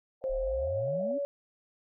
white band-pass noise, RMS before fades -47 dBFS, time 0.21-1.14 s, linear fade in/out 10 ms, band 540 to 720 Hz, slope 96 dB/octave
sine tone with pitch glide, 528 to 565.9 Hz, C5 to C#5, +16 to +36 cents, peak -29 dBFS, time 0.24-1.25 s, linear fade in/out 0 ms, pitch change +120 cents, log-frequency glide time 0.5-1.07 s
sine exponential sweep, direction up, 30.87 to 295.4 Hz, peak -35 dBFS, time 0.29-1.19 s, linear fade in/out 20 ms
effects none

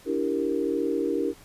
sine chord, E half-diminished seventh, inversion third, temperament equal with one note detuned, 289 / 329.6 / 392 / 466.2 Hz, D4 / E4 / G4 / Bb4, -28 / 0 / 0 / 0 cents, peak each -29 dBFS, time 0.05-1.34 s, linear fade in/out 50 ms, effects pink hiss -52 dBFS RMS until 1.44 s + resampled to 32000 Hz

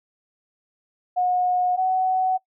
sine tone pair in turn, 725 / 748 Hz, F#5 / F#5, -35 / +19 cents, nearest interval minor second, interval 54 cents, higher second, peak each -18 dBFS, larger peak neither, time 1.16-1.77 / 1.77-2.38 s, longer neither, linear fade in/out 20 ms, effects noise-tail reverb RT60 0.1 s tail -21 dB re dry

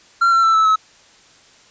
triangle tone with pitch steps, 1373 / 1351.8 / 1330.8 / 1310.2 / 1290 Hz, F6 / E6 / E6 / E6 / E6, -30 / +43 / +16 / -11 / -38 cents, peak -9 dBFS, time 0.21-0.76 s, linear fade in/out 10 ms, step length 110 ms, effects white hiss -49 dBFS RMS until 1.7 s + resampled to 16000 Hz

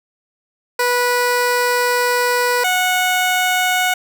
15% pulse tone pair in turn, 490 / 734.2 Hz, B4 / F#5, -14 / -14 cents, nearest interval perfect fifth, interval 700 cents, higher second, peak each -8 dBFS, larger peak neither, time 0.79-2.64 / 2.64-3.94 s, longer first, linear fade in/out 5 ms, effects none

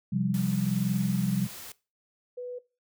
sine chord, C suspended fourth, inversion none, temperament equal, 130.81 / 174.61 / 196 Hz, C3 / F3 / G3, 0 / 0 / 0 cents, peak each -30 / -29 / -28 dBFS, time 0.12-1.47 s, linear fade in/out 10 ms
white noise, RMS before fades -43 dBFS, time 0.34-1.72 s, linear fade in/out 2 ms
sine tone, 493.9 Hz, B4, in tune, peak -34 dBFS, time 2.37-2.59 s, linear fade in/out 10 ms
effects noise-tail reverb RT60 0.3 s tail -20 dB re dry

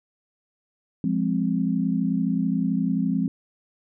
sine chord, F minor, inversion none, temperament equal with one note detuned, 174.61 / 206.2 / 261.6 Hz, F3 / Ab3 / C4, 0 / -12 / 0 cents, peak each -25 dBFS, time 1.04-3.28 s, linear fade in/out 2 ms, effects none

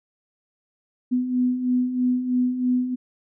sine beating tone pair, 247.7 / 250.8 Hz, B3 / B3, +5 / +27 cents, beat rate 3.1 Hz, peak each -27 / -20 dBFS, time 1.11-2.96 s, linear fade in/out 20 ms, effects none

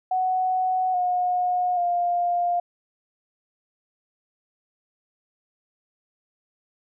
sine tone with pitch steps, 743 / 722.3 / 702.1 Hz, F#5 / F#5 / F5, +7 / -42 / +9 cents, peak -20 dBFS, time 0.11-2.6 s, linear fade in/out 5 ms, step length 830 ms, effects none

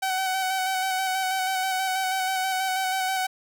sawtooth tone with vibrato, 756 Hz, F#5, 37 cents sharp, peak -20 dBFS, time 0.02-3.27 s, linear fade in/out 10 ms, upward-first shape square, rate 6.2 Hz, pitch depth 21 cents each way, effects none

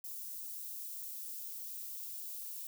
violet noise with high-pass filter sweep, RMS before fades -44 dBFS, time 0.04-2.67 s, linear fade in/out 2 ms, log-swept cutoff 4400 to 2600 Hz, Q 0.71, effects none

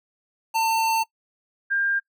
square / sine tone pair in turn, 898 / 1600.1 Hz, A5 / G6, +35 / +35 cents, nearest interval minor seventh, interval 1000 cents, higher second, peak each -20 dBFS, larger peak neither, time 0.54-1.04 / 1.7-2 s, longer first, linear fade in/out 20 ms, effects noise-tail reverb RT60 0.1 s tail -22 dB re dry

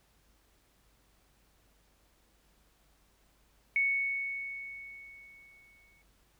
sine tone with exponential decay, 2217 Hz, C#7, in tune, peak -24 dBFS, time 3.76-6.02 s, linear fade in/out 1 ms, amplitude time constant 490 ms, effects added 50 Hz sine -69 dBFS peak until 6.39 s + pink hiss -69 dBFS RMS until 6.39 s

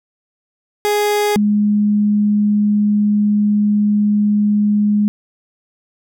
30% pulse / sine tone pair in turn, 415.3 / 208 Hz, G#4 / G#3, 0 / +3 cents, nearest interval octave, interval 1197 cents, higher first, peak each -11 dBFS, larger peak neither, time 0.85-1.36 / 1.36-5.08 s, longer second, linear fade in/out 0 ms, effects none

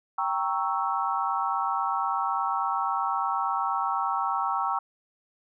sine chord, G diminished seventh, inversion none, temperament equal, 784 / 932.3 / 1108.7 / 1318.5 Hz, G5 / Bb5 / Db6 / Fb6, 0 / 0 / 0 / 0 cents, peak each -30 dBFS, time 0.18-4.79 s, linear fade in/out 5 ms, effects none

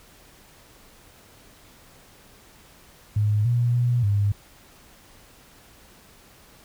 sine tone with pitch steps, 105.1 / 120.2 / 121.7 / 101.6 Hz, G#2 / B2 / B2 / G#2, +21 / -46 / -25 / -38 cents, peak -18 dBFS, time 3.16-4.32 s, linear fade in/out 5 ms, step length 290 ms, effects pink hiss -52 dBFS RMS until 6.64 s

